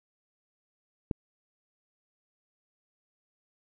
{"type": "click", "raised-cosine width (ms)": 3, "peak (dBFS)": -16, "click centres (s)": 1.112, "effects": []}